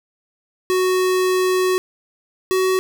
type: tone pair in turn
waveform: square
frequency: 370 / 374.7 Hz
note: F#4 / F#4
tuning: 0 / +22 cents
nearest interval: unison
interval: 22 cents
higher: second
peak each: -16 dBFS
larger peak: neither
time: 0.7-1.78 / 2.51-2.79 s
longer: first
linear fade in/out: 0 ms
effects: none